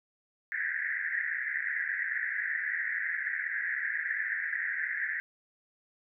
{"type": "band-pass noise", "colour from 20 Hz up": "white", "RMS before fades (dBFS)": -33, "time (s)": [0.52, 5.2], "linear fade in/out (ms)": 0, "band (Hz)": [1600, 2000], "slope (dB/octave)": 96, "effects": []}